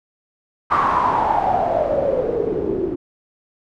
white noise with low-pass filter sweep, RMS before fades -19 dBFS, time 0.7-2.96 s, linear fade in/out 20 ms, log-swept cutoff 1200 to 330 Hz, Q 8.4, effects none

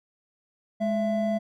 triangle tone pair together, 210 / 667.8 Hz, G#3 / E5, +19 / +22 cents, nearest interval octave + minor sixth, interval 2003 cents, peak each -24 dBFS, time 0.8-1.39 s, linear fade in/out 20 ms, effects none

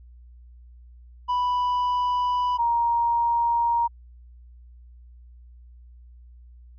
triangle / sine tone pair in turn, 987.8 / 938.8 Hz, B5 / A#5, 0 / +12 cents, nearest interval minor second, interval 88 cents, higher first, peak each -19 dBFS, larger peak neither, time 1.28-2.58 / 2.58-3.88 s, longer neither, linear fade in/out 20 ms, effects added 60 Hz sine -45 dBFS peak until 6.78 s + resampled to 11025 Hz

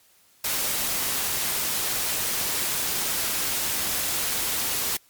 white noise, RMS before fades -26 dBFS, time 0.44-4.97 s, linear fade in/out 5 ms, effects white hiss -59 dBFS RMS until 5.09 s + MP3 96 kbps

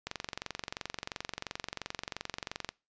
click train, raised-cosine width 0.2 ms, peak -18 dBFS, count 61, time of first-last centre 0.07-2.69 s, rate 22.9 Hz, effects noise-tail reverb RT60 0.3 s tail -24 dB re dry + resampled to 16000 Hz

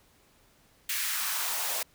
white noise with high-pass filter sweep, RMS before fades -31 dBFS, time 0.89-1.83 s, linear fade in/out 5 ms, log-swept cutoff 2000 to 530 Hz, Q 1.7, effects pink hiss -63 dBFS RMS until 1.94 s

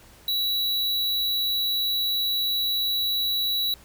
square tone, 3921 Hz, B7, 13 cents flat, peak -23 dBFS, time 0.28-3.74 s, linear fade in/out 2 ms, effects added 60 Hz sine -57 dBFS peak until 3.84 s + pink hiss -52 dBFS RMS until 3.84 s

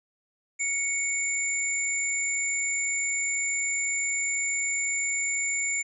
sine tone pair together, 2223 / 7164 Hz, C#7 / A8, +4 / +30 cents, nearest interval octave + minor sixth, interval 2026 cents, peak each -28 dBFS, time 0.59-5.83 s, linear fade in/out 20 ms, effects none

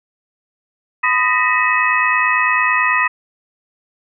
sine tone cluster, 1009 / 1241 / 1845 / 1954 / 2561 Hz, B5 / D#6 / A#6 / B6 / D#7, +37 / -5 / -18 / -19 / +49 cents, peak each -19 dBFS, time 1.03-3.08 s, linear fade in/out 10 ms, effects none

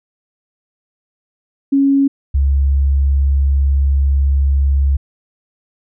sine tone pair in turn, 276.1 / 69.03 Hz, C#4 / C#2, -7 / -7 cents, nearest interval 2 octaves, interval 2400 cents, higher first, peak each -9 / -10 dBFS, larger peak first, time 1.72-2.08 / 2.34-4.97 s, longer second, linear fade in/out 10 ms, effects none

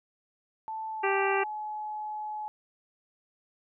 sine tone with pitch glide, 880 to 851 Hz, A5 to G#5, 0 to +42 cents, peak -33 dBFS, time 0.68-2.48 s, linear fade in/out 0 ms, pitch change -58 cents, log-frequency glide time 0.88-1.25 s
harmonic tone, 392 Hz, G4, in tune, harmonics 1 / 2 / 3 / 4 / 5 / 6 / 7, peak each -28 / -31 / -33 / -34 / -35 / -36 / -36 dBFS, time 1.03-1.44 s, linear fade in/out 10 ms
effects none

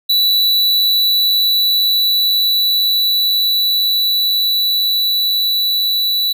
square tone with level ramp, 3951 Hz, B7, in tune, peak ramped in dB -11 to -14 dBFS, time 0.09-6.33 s, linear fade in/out 10 ms, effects none

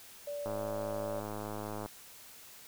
sine tone, 579 Hz, D5, 25 cents flat, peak -36 dBFS, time 0.27-1.2 s, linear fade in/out 5 ms
click train, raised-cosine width 1 ms, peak -26 dBFS, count 148, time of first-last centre 0.46-1.86 s, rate 105 Hz
effects white hiss -53 dBFS RMS until 2.67 s

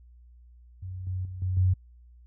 sine tone with level steps, 92.5 Hz, F#2, in tune, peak -34 / -28 / -35 / -25 / -19 dBFS, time 0.82-1.74 s, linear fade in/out 10 ms, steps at 1.07 / 1.25 / 1.42 / 1.57 s, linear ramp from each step 2 ms, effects added 60 Hz sine -50 dBFS peak until 2.26 s

